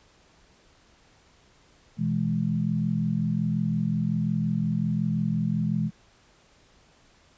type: chord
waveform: sine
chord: E major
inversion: second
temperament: equal with one note detuned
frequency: 123.47 / 164.81 / 210.4 Hz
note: B2 / E3 / G#3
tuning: 0 / 0 / +23 cents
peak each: -30 / -26 / -27 dBFS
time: 1.97-5.91 s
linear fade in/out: 50 ms
effects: pink hiss -59 dBFS RMS until 7.37 s + resampled to 16000 Hz